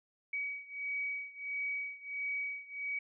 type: beating tone pair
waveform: sine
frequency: 2266 / 2267.5 Hz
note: C#7 / C#7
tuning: +37 / +39 cents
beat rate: 1.5 Hz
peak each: -38 / -40 dBFS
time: 0.33-2.99 s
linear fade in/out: 5 ms
effects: none